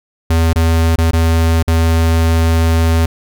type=tone with dropouts; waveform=square; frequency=82.1 Hz; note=E2; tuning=6 cents flat; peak=-10 dBFS; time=0.3-3.06 s; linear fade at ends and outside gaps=5 ms; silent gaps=0.532-0.558 / 0.959-0.983 / 1.111-1.132 / 1.628-1.677 s; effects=none